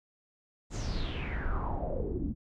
brown noise with low-pass filter sweep, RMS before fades -33 dBFS, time 0.7-2.35 s, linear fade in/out 50 ms, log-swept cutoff 7600 to 230 Hz, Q 6.1, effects none

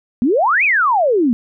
sine exponential two-way sweep, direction up then down, 221.8 to 2616 to 221.8 Hz, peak -11 dBFS, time 0.22-1.33 s, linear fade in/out 0 ms, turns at 0.64 s, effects none

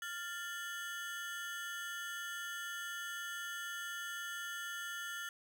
35% pulse ring-modulated tone, 1583 Hz, G6, 17 cents sharp, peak -36 dBFS, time 0.02-5.29 s, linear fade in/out 2 ms, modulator 187 Hz, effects none

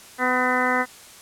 harmonic tone with a mistuned harmonic, 251.5 Hz, B3, 32 cents sharp, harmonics 1 / 2 / 3 / 4 / 5 / 6 / 7 / 8, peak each -27 / -27 / -27 / -27 / -27 / -27 / -27 / -27 dBFS, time 0.18-0.86 s, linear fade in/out 50 ms, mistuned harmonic 7, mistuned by +33 cents, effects white hiss -45 dBFS RMS until 1.21 s + low-pass 11000 Hz 12 dB/octave

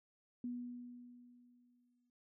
sine tone with exponential decay, 244.2 Hz, B3, 19 cents flat, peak -38 dBFS, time 0.44-2.1 s, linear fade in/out 2 ms, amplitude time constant 360 ms, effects noise-tail reverb RT60 0.1 s tail -23 dB re dry

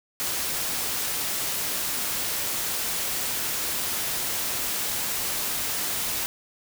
white noise, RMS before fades -28 dBFS, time 0.2-6.26 s, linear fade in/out 0 ms, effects none

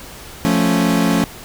40% pulse chord, F augmented, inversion none, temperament equal, 174.61 / 220 / 277.2 Hz, F3 / A3 / C#4, 0 / 0 / 0 cents, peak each -17 dBFS, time 0.45-1.24 s, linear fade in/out 0 ms, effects pink hiss -36 dBFS RMS until 1.44 s

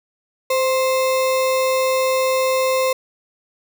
sine tone with sample-and-hold, 520 Hz, C5, 11 cents flat, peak -15 dBFS, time 0.5-2.93 s, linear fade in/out 5 ms, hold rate 1575 Hz, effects none

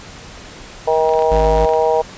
harmonic tone, 158.5 Hz, D#3, 32 cents sharp, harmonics 3 / 4 / 5 / 6, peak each -15 / -17 / -19 / -21 dBFS, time 0.87-2.02 s, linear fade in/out 10 ms
clicks, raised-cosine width 0.3 ms, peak -15 dBFS, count 12, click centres 1.092 / 1.137 / 1.191 / 1.222 / 1.365 / 1.4 / 1.446 / 1.581 / 1.615 / 1.647 / 1.691 / 1.736 s
square tone, 53.6 Hz, A1, 45 cents flat, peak -17 dBFS, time 1.31-1.66 s, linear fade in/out 10 ms
effects pink hiss -36 dBFS RMS until 2.17 s + resampled to 16000 Hz

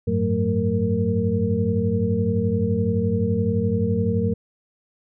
sine tone cluster, 94.4 / 106.1 / 183.7 / 222 / 463.3 Hz, F#2 / G#2 / F#3 / A3 / A#4, +35 / +38 / -12 / +16 / -11 cents, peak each -25 dBFS, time 0.07-4.34 s, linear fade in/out 10 ms, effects none

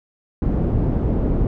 pink low-pass noise, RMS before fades -19 dBFS, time 0.42-1.47 s, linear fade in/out 2 ms, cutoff 370 Hz, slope 12 dB/octave, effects none

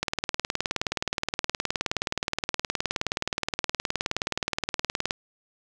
click train, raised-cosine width 0.2 ms, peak -8 dBFS, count 98, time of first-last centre 0.03-5.109 s, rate 19.1 Hz, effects none

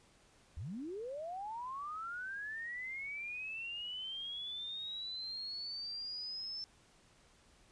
sine linear sweep, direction up, 65.41 to 5320 Hz, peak -40 dBFS, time 0.57-6.64 s, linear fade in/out 0 ms, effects pink hiss -66 dBFS RMS until 7.71 s + resampled to 22050 Hz

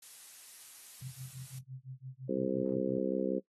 blue noise, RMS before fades -50 dBFS, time 0.02-1.59 s, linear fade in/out 5 ms
sine tone with tremolo, 130.81 Hz, C3, in tune, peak -40 dBFS, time 1.02-3 s, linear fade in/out 0 ms, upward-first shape sine, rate 5.9 Hz, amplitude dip 100%
harmonic tone, 65.41 Hz, C2, in tune, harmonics 3 / 4 / 5 / 6 / 7 / 8, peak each -37 / -37 / -37 / -37 / -37 / -37 dBFS, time 2.28-3.4 s, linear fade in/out 20 ms
effects noise-tail reverb RT60 0.1 s tail -17 dB re dry + AAC 32 kbps

